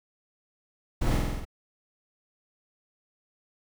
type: noise with echo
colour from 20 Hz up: brown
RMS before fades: -25 dBFS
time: 1.01-1.17 s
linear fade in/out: 10 ms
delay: 47 ms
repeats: 6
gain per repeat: -2 dB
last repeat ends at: 1.452 s
effects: none